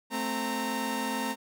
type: tone cluster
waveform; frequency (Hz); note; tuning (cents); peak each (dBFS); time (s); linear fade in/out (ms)
sawtooth; 219.5 / 261.6 / 922; A3 / C4 / A#5; -4 / 0 / -19; -31 / -30 / -29; 0.1-1.36; 50
effects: none